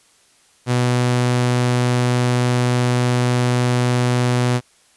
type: tone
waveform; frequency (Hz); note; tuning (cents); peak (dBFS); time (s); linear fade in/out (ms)
sawtooth; 123.47; B2; 0; -11; 0.66-4.61; 50
effects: white hiss -55 dBFS RMS until 4.96 s + resampled to 24000 Hz